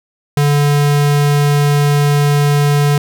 square tone, 145 Hz, D3, 22 cents flat, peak -10 dBFS, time 0.37-2.98 s, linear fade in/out 2 ms, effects none

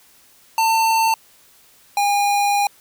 square tone pair in turn, 897 / 812.9 Hz, A5 / G#5, +33 / -37 cents, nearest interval major second, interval 170 cents, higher first, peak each -15 / -16 dBFS, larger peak first, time 0.58-1.14 / 1.97-2.67 s, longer second, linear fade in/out 2 ms, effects white hiss -52 dBFS RMS until 2.8 s

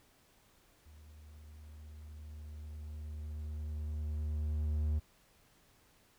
triangle tone with level ramp, 75.8 Hz, D#2, 45 cents flat, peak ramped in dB -52 to -27 dBFS, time 0.85-5 s, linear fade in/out 20 ms, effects pink hiss -67 dBFS RMS until 6.18 s

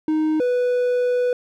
triangle tone pair in turn, 311.1 / 493.8 Hz, D#4 / B4, 0 / 0 cents, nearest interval minor sixth, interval 800 cents, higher second, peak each -15 dBFS, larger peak neither, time 0.08-0.4 / 0.4-1.33 s, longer second, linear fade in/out 2 ms, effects none

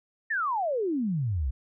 sine exponential sweep, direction down, 1864.7 to 59 Hz, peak -25 dBFS, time 0.3-1.51 s, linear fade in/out 10 ms, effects none

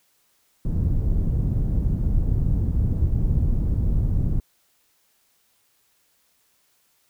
pink low-pass noise, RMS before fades -21 dBFS, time 0.65-4.4 s, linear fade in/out 2 ms, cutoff 140 Hz, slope 12 dB/octave, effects white hiss -65 dBFS RMS until 7.09 s

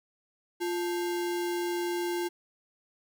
sine tone with sample-and-hold, 349.2 Hz, F4, in tune, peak -28 dBFS, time 0.6-2.29 s, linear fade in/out 20 ms, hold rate 1225 Hz, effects none

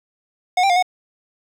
square tone with pitch steps, 727 / 786 / 709 / 734 Hz, F#5 / G5 / F5 / F#5, -31 / +4 / +26 / -14 cents, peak -14 dBFS, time 0.57-0.826 s, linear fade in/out 5 ms, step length 64 ms, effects low-pass 6000 Hz 12 dB/octave + 7-bit

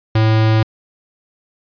square tone, 110.1 Hz, A2, 2 cents sharp, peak -11 dBFS, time 0.15-0.63 s, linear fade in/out 5 ms, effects resampled to 11025 Hz

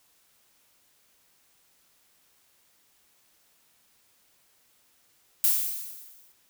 violet noise with exponential decay, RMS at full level -20 dBFS, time 5.44-6.32 s, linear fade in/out 1 ms, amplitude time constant 190 ms, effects white hiss -65 dBFS RMS until 6.49 s

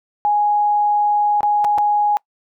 sine tone with dropouts, 830.6 Hz, G#5, in tune, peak -13 dBFS, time 0.25-2.17 s, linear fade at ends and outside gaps 0 ms, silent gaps 1.407-1.431 / 1.644-1.648 / 1.779-1.784 s, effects noise-tail reverb RT60 0.1 s tail -25 dB re dry

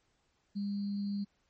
sine tone with sample-and-hold, 201.7 Hz, G3, 50 cents sharp, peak -32 dBFS, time 0.55-1.25 s, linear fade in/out 20 ms, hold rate 4410 Hz, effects pink hiss -75 dBFS RMS until 1.49 s + MP3 32 kbps

